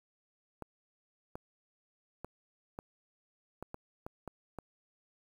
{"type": "clicks", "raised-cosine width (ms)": 1, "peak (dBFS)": -27, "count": 9, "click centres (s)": [0.623, 1.355, 2.246, 2.789, 3.626, 3.744, 4.065, 4.277, 4.587], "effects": ["9-bit"]}